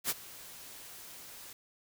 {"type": "noise with ADSR envelope", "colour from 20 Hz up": "white", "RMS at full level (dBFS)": -30, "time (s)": [0.04, 1.53], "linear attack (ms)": 61, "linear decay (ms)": 30, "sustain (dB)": -19, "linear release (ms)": 3, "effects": []}